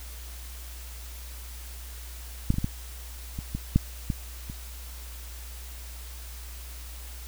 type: clicks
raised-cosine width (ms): 5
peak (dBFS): -9 / -19 / -14 / -13 / -21 / -17 / -6 / -14 / -24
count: 9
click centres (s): 2.504 / 2.541 / 2.584 / 2.644 / 3.389 / 3.55 / 3.76 / 4.102 / 4.499
effects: added 60 Hz sine -39 dBFS peak until 7.27 s + white hiss -46 dBFS RMS until 7.27 s